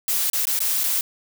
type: noise with dropouts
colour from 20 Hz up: blue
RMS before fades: -22 dBFS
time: 0.08-1.01 s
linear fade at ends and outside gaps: 1 ms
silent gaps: 0.3-0.332 / 0.454-0.47 / 0.591-0.604 / 0.835-0.839 s
effects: none